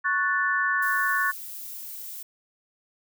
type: chord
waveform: sine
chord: F# minor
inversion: second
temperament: equal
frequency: 1108.7 / 1480 / 1760 Hz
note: C#6 / F#6 / A6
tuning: 0 / 0 / 0 cents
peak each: -27 / -26 / -25 dBFS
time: 0.04-1.32 s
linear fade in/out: 20 ms
type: noise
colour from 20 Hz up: violet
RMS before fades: -38 dBFS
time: 0.82-2.23 s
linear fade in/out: 5 ms
effects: none